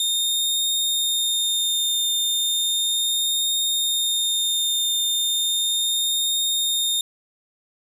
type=tone with vibrato; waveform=sawtooth; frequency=3653 Hz; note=A#7; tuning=36 cents flat; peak=-17 dBFS; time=0-7.01 s; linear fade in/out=2 ms; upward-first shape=triangle; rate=0.35 Hz; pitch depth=14 cents each way; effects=none